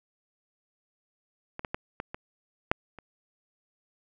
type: clicks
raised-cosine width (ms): 0.5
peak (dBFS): -21 / -18 / -15 / -18 / -21 / -6 / -29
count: 7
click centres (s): 1.594 / 1.648 / 1.745 / 2.001 / 2.145 / 2.715 / 2.987
effects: none